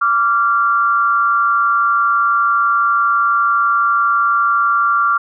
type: tone pair together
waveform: sine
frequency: 1163 / 1383 Hz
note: D6 / F6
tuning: -17 / -17 cents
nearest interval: minor third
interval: 300 cents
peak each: -14 dBFS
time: 0.01-5.18 s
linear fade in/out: 10 ms
effects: none